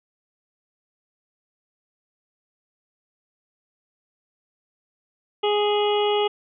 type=harmonic tone; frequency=415.3 Hz; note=G#4; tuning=in tune; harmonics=1 / 2 / 3 / 5 / 6 / 7 / 8; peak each=-20 / -25 / -32 / -37 / -38 / -29 / -33 dBFS; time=5.43-6.28 s; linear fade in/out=10 ms; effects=none